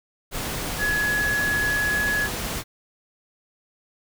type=tone in noise; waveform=sine; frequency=1687 Hz; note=G#6; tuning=27 cents sharp; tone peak=-21 dBFS; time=0.78-2.29 s; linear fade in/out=50 ms; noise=pink; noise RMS=-29 dBFS; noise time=0.31-2.64 s; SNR=+5 dB; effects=none